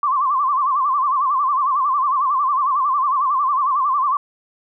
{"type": "tone with vibrato", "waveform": "sine", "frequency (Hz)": 1102, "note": "C#6", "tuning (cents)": -11, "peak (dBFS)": -15, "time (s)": [0.03, 4.17], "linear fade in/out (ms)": 2, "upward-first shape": "sine", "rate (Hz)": 11, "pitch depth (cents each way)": 130, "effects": []}